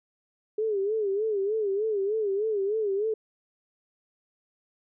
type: tone with vibrato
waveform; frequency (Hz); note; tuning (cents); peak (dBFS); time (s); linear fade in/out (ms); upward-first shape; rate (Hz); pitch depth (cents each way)
sine; 414.6; G#4; -3; -24; 0.58-3.14; 5; sine; 3.3; 120
effects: none